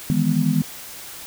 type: chord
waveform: sine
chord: E major seventh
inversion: third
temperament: just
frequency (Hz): 154.51 / 164.81 / 206 / 247.2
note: D#3 / E3 / G#3 / B3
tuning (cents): -12 / 0 / -14 / +2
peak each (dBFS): -22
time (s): 0.1-0.62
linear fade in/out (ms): 0
effects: white hiss -37 dBFS RMS until 1.26 s